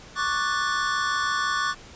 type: chord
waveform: square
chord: D major seventh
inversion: third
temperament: equal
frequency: 1108.7 / 1174.7 / 1480 / 1760 Hz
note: C#6 / D6 / F#6 / A6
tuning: 0 / 0 / 0 / 0 cents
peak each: -29 / -29 / -29 / -31 dBFS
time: 0.15-1.75 s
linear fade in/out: 50 ms
effects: pink hiss -46 dBFS RMS until 1.95 s + resampled to 16000 Hz